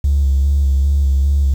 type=tone with vibrato; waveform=triangle; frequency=69.3 Hz; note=C#2; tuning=in tune; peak=-7 dBFS; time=0.04-1.54 s; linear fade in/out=5 ms; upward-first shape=square; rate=2.5 Hz; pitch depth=32 cents each way; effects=tanh soft clip ceiling -8 dBFS + 7-bit